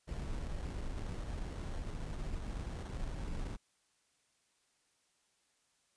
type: noise with sample-and-hold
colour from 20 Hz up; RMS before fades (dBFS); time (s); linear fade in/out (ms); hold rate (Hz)
brown; -40; 0.07-3.57; 20; 2450
effects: white hiss -75 dBFS RMS until 5.96 s + resampled to 22050 Hz